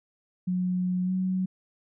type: tone with pitch glide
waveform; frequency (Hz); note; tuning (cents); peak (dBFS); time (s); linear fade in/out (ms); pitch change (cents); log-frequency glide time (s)
sine; 181.9 to 186.15; F#3 to F#3; -29 to +11; -24; 0.47-1.46; 10; +40; 1.04-1.12
effects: none